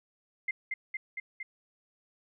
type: tone with echo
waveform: sine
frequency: 2093 Hz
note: C7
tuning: in tune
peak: -28 dBFS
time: 0.48-0.51 s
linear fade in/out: 5 ms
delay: 230 ms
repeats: 4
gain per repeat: -2 dB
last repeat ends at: 1.43 s
effects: none